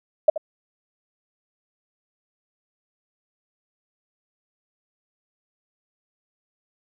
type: tone with echo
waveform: sine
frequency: 620 Hz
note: D#5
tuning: 6 cents flat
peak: -9 dBFS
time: 0.28-0.3 s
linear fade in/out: 5 ms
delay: 78 ms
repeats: 1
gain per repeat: -13 dB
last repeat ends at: 0.378 s
effects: none